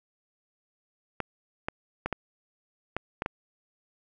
clicks, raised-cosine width 0.5 ms, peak -14 dBFS, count 7, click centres 1.203 / 1.685 / 2.06 / 2.127 / 2.966 / 3.221 / 3.261 s, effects none

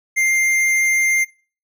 sine tone with hard clipping, 2102 Hz, C7, 7 cents sharp, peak -16 dBFS, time 0.16-1.25 s, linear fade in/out 20 ms, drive 12 dB, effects noise-tail reverb RT60 0.4 s tail -22 dB re dry

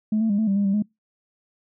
sine tone with pitch steps, 215.3 / 223.2 / 202.4 / 219.9 / 196.5 / 202.1 / 195.8 / 209.8 Hz, A3 / A3 / G#3 / A3 / G3 / G#3 / G3 / G#3, -37 / +25 / -44 / -1 / +4 / -47 / -2 / +18 cents, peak -17 dBFS, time 0.12-0.824 s, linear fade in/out 5 ms, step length 88 ms, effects noise-tail reverb RT60 0.2 s tail -26 dB re dry + tanh soft clip ceiling -15 dBFS

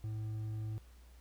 triangle tone with hard clipping, 108.7 Hz, A2, 21 cents flat, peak -38 dBFS, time 0.04-0.78 s, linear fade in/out 0 ms, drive 7 dB, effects added 60 Hz sine -55 dBFS peak until 1.2 s + pink hiss -67 dBFS RMS until 1.2 s

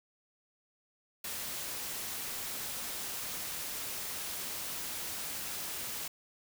white noise, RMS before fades -39 dBFS, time 1.24-6.08 s, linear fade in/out 5 ms, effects none

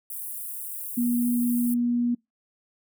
white high-pass noise, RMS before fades -35 dBFS, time 0.1-1.74 s, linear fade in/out 2 ms, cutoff 9000 Hz, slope 48 dB/octave
sine tone, 240.4 Hz, B3, 46 cents flat, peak -21 dBFS, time 0.97-2.15 s, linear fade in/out 10 ms
effects noise-tail reverb RT60 0.2 s tail -26 dB re dry

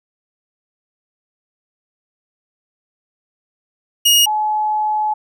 sawtooth / sine tone pair in turn, 2870 / 853.3 Hz, F7 / G#5, +47 / +47 cents, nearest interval octave + major sixth, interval 2100 cents, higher first, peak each -6 / -15 dBFS, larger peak first, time 4.05-4.26 / 4.26-5.14 s, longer second, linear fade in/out 10 ms, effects none

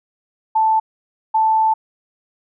sine tone bursts at uneven times, 880 Hz, A5, in tune, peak -12 dBFS, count 2, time 0.55-0.8 / 1.34-1.74 s, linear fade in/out 10 ms, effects none

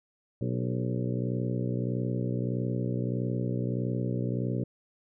harmonic tone with a mistuned harmonic, 61.6 Hz, B1, 4 cents flat, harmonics 2 / 3 / 4 / 5 / 6 / 7 / 8 / 9, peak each -30 / -34 / -36 / -38 / -40 / -41 / -42 / -43 dBFS, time 0.41-4.64 s, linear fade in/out 5 ms, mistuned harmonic 6, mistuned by +51 cents, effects none

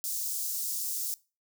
white high-pass noise, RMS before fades -33 dBFS, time 0.04-1.14 s, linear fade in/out 0 ms, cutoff 5300 Hz, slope 24 dB/octave, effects noise-tail reverb RT60 0.3 s tail -21 dB re dry

